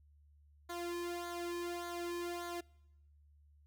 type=tone with flanger; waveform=sawtooth; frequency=347.2 Hz; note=F4; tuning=10 cents flat; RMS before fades=-41 dBFS; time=0.69-2.61 s; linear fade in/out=10 ms; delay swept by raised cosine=0.37 to 1.47 ms; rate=1.7 Hz; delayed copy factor=-0.75; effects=noise-tail reverb RT60 1.0 s tail -26 dB re dry + added 73 Hz sine -62 dBFS peak until 3.66 s